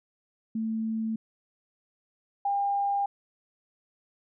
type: tone pair in turn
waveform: sine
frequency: 222.1 / 802.1 Hz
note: A3 / G5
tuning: +16 / +40 cents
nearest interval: octave + minor seventh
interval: 2224 cents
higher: second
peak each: -27 / -24 dBFS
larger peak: second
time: 0.55-1.16 / 2.45-3.06 s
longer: neither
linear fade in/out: 5 ms
effects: none